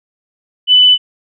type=tone; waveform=sine; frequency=2995 Hz; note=F#7; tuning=20 cents sharp; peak=-4 dBFS; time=0.67-0.98 s; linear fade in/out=50 ms; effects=none